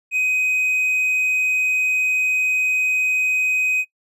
triangle tone, 2513 Hz, D#7, 17 cents sharp, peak -15 dBFS, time 0.11-3.85 s, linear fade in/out 50 ms, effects noise-tail reverb RT60 0.1 s tail -22 dB re dry + resampled to 32000 Hz

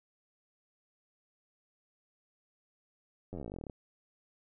slowing click train, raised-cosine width 2 ms, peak -29 dBFS, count 21, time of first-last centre 3.33-3.698 s, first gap 10 ms, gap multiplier 1.06, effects none

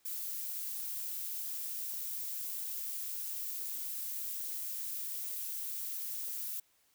violet noise with amplitude modulation, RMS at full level -37 dBFS, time 0.05-6.6 s, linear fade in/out 5 ms, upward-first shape sine, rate 232 Hz, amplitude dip 50%, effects white hiss -71 dBFS RMS until 6.94 s

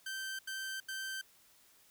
sawtooth tone bursts, 1555 Hz, G6, 14 cents flat, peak -35 dBFS, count 3, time 0.06-1.214 s, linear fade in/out 5 ms, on 330 ms, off 82 ms, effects white hiss -65 dBFS RMS until 1.9 s

